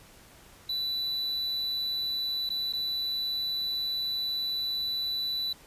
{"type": "tone with dropouts", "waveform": "triangle", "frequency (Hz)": 3971, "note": "B7", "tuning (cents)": 9, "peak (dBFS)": -27, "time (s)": [0.69, 5.53], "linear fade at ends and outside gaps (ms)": 5, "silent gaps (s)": [[2.492, 2.501], [2.726, 2.734]], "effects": ["pink hiss -54 dBFS RMS until 5.66 s", "resampled to 32000 Hz"]}